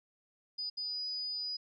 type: tone bursts at uneven times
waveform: sine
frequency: 4951 Hz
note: D#8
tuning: 9 cents flat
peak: -35 dBFS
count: 2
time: 0.58-0.7 / 0.77-1.57 s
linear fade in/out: 10 ms
effects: none